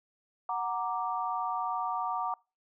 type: chord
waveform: sine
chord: Gb augmented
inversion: none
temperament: equal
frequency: 740 / 932.3 / 1174.7 Hz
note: Gb5 / Bb5 / D6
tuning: 0 / 0 / 0 cents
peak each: -34 dBFS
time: 0.49-2.34 s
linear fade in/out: 2 ms
effects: noise-tail reverb RT60 0.3 s tail -25 dB re dry